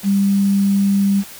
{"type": "tone with quantisation", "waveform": "sine", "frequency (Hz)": 198.3, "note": "G3", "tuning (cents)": 20, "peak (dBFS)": -12, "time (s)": [0.03, 1.24], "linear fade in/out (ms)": 50, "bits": 6, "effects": ["white hiss -37 dBFS RMS until 1.39 s"]}